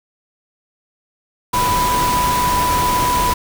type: tone in noise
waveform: sine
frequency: 989 Hz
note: B5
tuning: 2 cents sharp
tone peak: -15 dBFS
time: 1.53-3.34 s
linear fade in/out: 10 ms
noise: pink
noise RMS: -21 dBFS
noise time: 1.53-3.34 s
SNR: +3 dB
effects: none